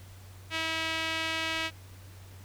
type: tone with band-pass filter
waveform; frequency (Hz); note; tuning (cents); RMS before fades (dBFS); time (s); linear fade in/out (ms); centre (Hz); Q
sawtooth; 323.1; E4; -35; -32; 0.5-1.71; 50; 2700; 1.6
effects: added 94 Hz sine -47 dBFS peak until 2.44 s + pink hiss -55 dBFS RMS until 2.44 s